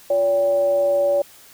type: tone with frequency modulation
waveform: sine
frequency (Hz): 570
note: C#5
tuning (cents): +48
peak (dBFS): -15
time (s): 0.1-1.22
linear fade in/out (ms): 5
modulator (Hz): 219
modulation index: 0.31
effects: white hiss -47 dBFS RMS until 1.53 s